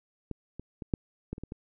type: clicks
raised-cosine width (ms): 3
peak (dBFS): -22 / -26 / -25 / -13 / -21 / -29 / -25 / -25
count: 8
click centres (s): 0.313 / 0.596 / 0.822 / 0.938 / 1.33 / 1.381 / 1.436 / 1.521
effects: none